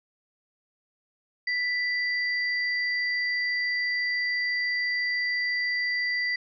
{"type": "tone pair together", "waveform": "sine", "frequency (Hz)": [1980, 4706], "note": ["B6", "D8"], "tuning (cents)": [4, 3], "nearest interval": "octave + minor third", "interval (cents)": 1499, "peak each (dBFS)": [-25, -34], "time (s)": [1.47, 6.36], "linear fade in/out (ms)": 5, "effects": []}